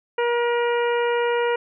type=harmonic tone; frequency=476.3 Hz; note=A#4; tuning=37 cents sharp; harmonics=1 / 2 / 3 / 4 / 5 / 6; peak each=-20 / -26 / -30 / -32 / -34 / -36 dBFS; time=0.18-1.56 s; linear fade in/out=5 ms; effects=none